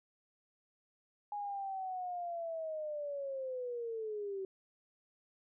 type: linear sweep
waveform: sine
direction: down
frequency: 830.6 to 378.7 Hz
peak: -37 dBFS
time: 1.32-4.45 s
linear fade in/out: 2 ms
effects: none